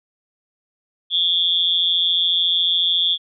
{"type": "tone with amplitude modulation", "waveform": "sine", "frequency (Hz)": 3400, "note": "G#7", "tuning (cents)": 40, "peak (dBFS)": -11, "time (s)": [1.1, 3.18], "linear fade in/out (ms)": 50, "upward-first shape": "sine", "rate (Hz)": 174, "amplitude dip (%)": 100, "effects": []}